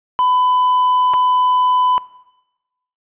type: tone with dropouts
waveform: triangle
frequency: 1002 Hz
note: B5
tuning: 25 cents sharp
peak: -10 dBFS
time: 0.19-1.98 s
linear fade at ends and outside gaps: 0 ms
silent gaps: 1.136-1.14 s
effects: noise-tail reverb RT60 1.0 s tail -19 dB re dry + resampled to 8000 Hz